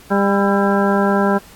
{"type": "harmonic tone with a mistuned harmonic", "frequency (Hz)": 199.5, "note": "G3", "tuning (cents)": 31, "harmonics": [1, 2, 3, 4, 5, 7, 8], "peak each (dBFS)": [-16, -19, -21, -22, -23, -24, -25], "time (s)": [0.1, 1.39], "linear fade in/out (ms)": 20, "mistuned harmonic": 7, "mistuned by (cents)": -62, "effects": ["pink hiss -44 dBFS RMS until 1.55 s", "AAC 64 kbps"]}